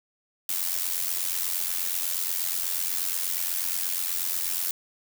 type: noise with amplitude modulation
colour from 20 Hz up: blue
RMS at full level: -25 dBFS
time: 0.49-4.71 s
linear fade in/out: 2 ms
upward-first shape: sine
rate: 88.3 Hz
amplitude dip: 75%
effects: none